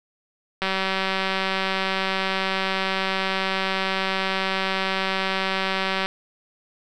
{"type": "click train", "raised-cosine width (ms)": 0.3, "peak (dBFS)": -8, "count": 1040, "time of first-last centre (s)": [0.62, 6.06], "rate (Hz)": 191, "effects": []}